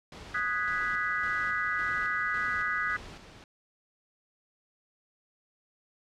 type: noise with tremolo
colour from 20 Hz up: pink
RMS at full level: -45 dBFS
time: 0.12-3.44 s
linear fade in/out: 2 ms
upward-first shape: square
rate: 1.8 Hz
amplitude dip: 45%
type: chord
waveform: sine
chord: G# minor seventh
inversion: second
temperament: equal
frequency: 1244.5 / 1480 / 1661.2 / 1975.5 Hz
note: D#6 / F#6 / G#6 / B6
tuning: 0 / 0 / 0 / 0 cents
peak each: -33 dBFS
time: 0.34-2.97 s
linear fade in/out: 10 ms
effects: low-pass 5000 Hz 12 dB/octave